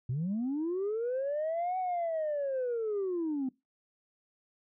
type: linear two-way sweep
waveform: sine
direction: up then down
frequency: 116.54 to 752 to 252.8 Hz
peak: -28 dBFS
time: 0.09-3.49 s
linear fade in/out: 5 ms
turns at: 1.78 s
effects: noise-tail reverb RT60 0.2 s tail -21 dB re dry + tanh soft clip ceiling -27 dBFS